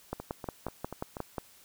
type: two click trains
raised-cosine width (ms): 1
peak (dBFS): -19 / -24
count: 8 / 5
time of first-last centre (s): 0.13-1.382 / 0.2-1.169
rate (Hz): 5.59 / 4.13
effects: white hiss -58 dBFS RMS until 1.64 s